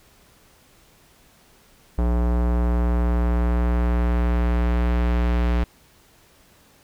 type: tone with low-pass filter sweep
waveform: square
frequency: 59.6 Hz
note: A#1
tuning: 39 cents sharp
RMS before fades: -20 dBFS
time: 1.98-5.64 s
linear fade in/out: 5 ms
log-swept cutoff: 960 to 2900 Hz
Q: 0.84
effects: pink hiss -55 dBFS RMS until 6.83 s